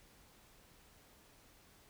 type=silence; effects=pink hiss -64 dBFS RMS until 1.89 s